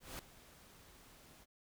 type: noise with ADSR envelope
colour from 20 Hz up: pink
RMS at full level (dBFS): -45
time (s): 0-1.46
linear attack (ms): 190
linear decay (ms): 4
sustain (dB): -16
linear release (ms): 38
effects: none